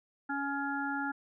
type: harmonic tone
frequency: 280 Hz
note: C#4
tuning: 18 cents sharp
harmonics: 1 / 3 / 5 / 6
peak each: -36 / -37 / -36 / -41 dBFS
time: 0.29-1.12 s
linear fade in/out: 10 ms
effects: none